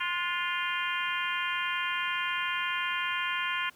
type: harmonic tone with a mistuned harmonic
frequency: 349.2 Hz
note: F4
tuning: in tune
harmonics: 3 / 4 / 5 / 6 / 7 / 8 / 9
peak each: -34 / -35 / -36 / -37 / -37 / -38 / -39 dBFS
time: 0-3.7 s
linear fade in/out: 10 ms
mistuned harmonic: 4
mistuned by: +49 cents
effects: pink hiss -59 dBFS RMS until 3.75 s + high-pass 80 Hz 12 dB/octave

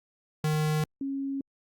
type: tone pair in turn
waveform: square / sine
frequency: 153.7 / 273.9 Hz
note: D#3 / C#4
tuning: -21 / -21 cents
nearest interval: minor seventh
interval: 1000 cents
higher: second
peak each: -25 / -29 dBFS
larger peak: first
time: 0.44-0.84 / 1.01-1.41 s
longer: neither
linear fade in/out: 2 ms
effects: Opus 48 kbps

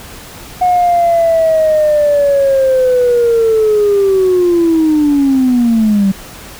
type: linear sweep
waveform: sine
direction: down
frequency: 729 to 190.9 Hz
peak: -6 dBFS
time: 0.61-6.12 s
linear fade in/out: 10 ms
effects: tanh soft clip ceiling -4 dBFS + pink hiss -32 dBFS RMS until 6.59 s

